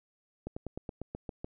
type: slowing click train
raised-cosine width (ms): 2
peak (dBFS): -24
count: 9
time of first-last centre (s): 0.47-1.445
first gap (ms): 95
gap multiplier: 1.07
effects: none